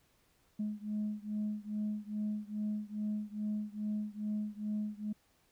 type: beating tone pair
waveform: sine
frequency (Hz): 210 / 212.4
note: G#3 / G#3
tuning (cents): +19 / +39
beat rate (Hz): 2.4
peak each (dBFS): -36 / -37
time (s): 0.59-5.13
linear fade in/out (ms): 10
effects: tanh soft clip ceiling -29 dBFS + pink hiss -71 dBFS RMS until 5.51 s